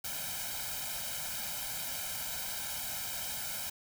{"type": "noise with comb filter", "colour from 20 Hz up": "white", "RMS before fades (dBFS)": -38, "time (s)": [0.04, 3.7], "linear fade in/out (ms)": 5, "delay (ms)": 1.3, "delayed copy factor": 0.95, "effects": []}